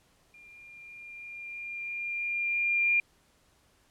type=tone with level ramp; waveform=sine; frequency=2399 Hz; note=D7; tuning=36 cents sharp; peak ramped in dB=-51 to -21 dBFS; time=0.34-3 s; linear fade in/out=2 ms; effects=pink hiss -66 dBFS RMS until 3.9 s + low-pass 12000 Hz 12 dB/octave